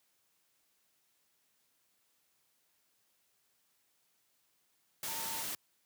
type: tone in noise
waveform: sine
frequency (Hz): 905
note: A5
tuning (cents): +48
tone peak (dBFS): -45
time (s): 5.08-5.42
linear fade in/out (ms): 2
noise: white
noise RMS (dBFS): -39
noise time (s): 5.03-5.55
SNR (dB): -9
effects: white hiss -75 dBFS RMS until 5.85 s + high-pass 80 Hz 12 dB/octave